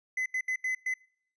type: tone bursts at uneven times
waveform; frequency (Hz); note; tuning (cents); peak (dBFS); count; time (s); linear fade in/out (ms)
triangle; 2027; B6; +45; -26; 5; 0.17-0.26 / 0.34-0.41 / 0.48-0.56 / 0.64-0.75 / 0.86-0.94; 5
effects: noise-tail reverb RT60 0.7 s tail -26 dB re dry + resampled to 22050 Hz